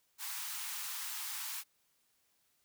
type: high-pass noise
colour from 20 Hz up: white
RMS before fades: -41 dBFS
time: 0.18-1.64 s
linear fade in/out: 50 ms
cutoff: 800 Hz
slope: 96 dB/octave
effects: white hiss -75 dBFS RMS until 2.64 s